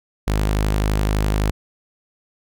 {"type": "tone", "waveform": "sawtooth", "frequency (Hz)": 51.8, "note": "G#1", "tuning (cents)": -4, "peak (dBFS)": -13, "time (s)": [0.27, 1.51], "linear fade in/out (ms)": 10, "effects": []}